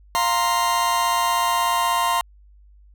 40% pulse chord, F suspended fourth, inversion none, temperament just, 698.5 / 931.3 / 1047.7 Hz, F5 / Bb5 / C6, 0 / -2 / +2 cents, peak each -25 / -22 / -20 dBFS, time 0.15-2.21 s, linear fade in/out 0 ms, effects added 50 Hz sine -47 dBFS peak until 2.94 s

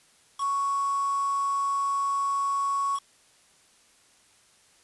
sine tone with quantisation, 1111 Hz, C#6, 4 cents sharp, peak -24 dBFS, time 0.38-3 s, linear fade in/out 50 ms, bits 6, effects white hiss -60 dBFS RMS until 4.83 s + resampled to 24000 Hz

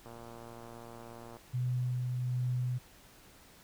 click train, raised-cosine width 1 ms, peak -35 dBFS, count 154, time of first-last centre 0.06-1.368 s, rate 117 Hz
sine tone with tremolo, 124.9 Hz, B2, 20 cents sharp, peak -29 dBFS, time 1.53-2.79 s, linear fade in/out 20 ms, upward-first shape sine, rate 1.3 Hz, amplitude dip 25%
effects pink hiss -58 dBFS RMS until 3.63 s

